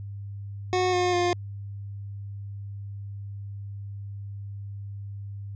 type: tone with pitch steps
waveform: 25% pulse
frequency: 365.8 / 359.5 / 353.3 Hz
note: F#4 / F#4 / F4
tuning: -20 / -50 / +20 cents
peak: -18 dBFS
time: 0.73-1.33 s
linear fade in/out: 0 ms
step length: 200 ms
effects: added 100 Hz sine -34 dBFS peak until 5.55 s + resampled to 16000 Hz